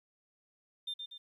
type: tone with echo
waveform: sine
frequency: 3600 Hz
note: A7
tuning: 39 cents sharp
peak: -33 dBFS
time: 0.87-0.94 s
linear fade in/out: 10 ms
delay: 120 ms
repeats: 2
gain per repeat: -6 dB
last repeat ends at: 1.18 s
effects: tanh soft clip ceiling -34 dBFS + 12-bit